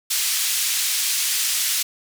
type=band-pass noise; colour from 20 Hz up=white; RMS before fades=-22 dBFS; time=0.1-1.83 s; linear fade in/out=10 ms; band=2400 to 11000 Hz; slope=12 dB/octave; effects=none